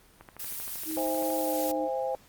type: click train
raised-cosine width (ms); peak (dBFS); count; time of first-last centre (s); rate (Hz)
0.5; -30; 15; 0.21-1.304; 12.8
type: noise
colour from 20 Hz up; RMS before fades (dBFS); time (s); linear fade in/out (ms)
blue; -36; 0.39-1.72; 10
type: tone with pitch glide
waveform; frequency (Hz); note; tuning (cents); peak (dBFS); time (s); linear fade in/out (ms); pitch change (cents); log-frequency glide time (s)
sine; 316.1 to 309.2; D#4 to D#4; +27 to -11; -32; 0.85-1.89; 50; -38; 1.36-1.62
type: chord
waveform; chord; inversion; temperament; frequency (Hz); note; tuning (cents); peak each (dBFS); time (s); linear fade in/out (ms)
sine; C augmented; none; equal with one note detuned; 523.3 / 659.3 / 814.9; C5 / E5 / G#5; 0 / 0 / -33; -30 / -35 / -33; 0.97-2.15; 0
effects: pink hiss -58 dBFS RMS until 2.28 s + Opus 24 kbps